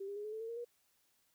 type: tone with pitch steps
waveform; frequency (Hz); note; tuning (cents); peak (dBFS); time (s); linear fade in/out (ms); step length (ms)
sine; 392 / 403.3 / 414.8 / 426.7 / 439 / 451.6 / 464.6 / 477.9; G4 / G4 / G#4 / G#4 / A4 / A4 / A#4 / A#4; 0 / +49 / -2 / +47 / -4 / +45 / -6 / +43; -40; 0-0.648; 10; 81
effects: white hiss -75 dBFS RMS until 1.34 s